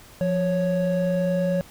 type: tone pair together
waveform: triangle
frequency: 175.3 / 555.3 Hz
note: F3 / C#5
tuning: +7 / +3 cents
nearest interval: octave + minor sixth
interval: 1996 cents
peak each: -21 dBFS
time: 0.21-1.61 s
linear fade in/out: 0 ms
effects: pink hiss -48 dBFS RMS until 1.7 s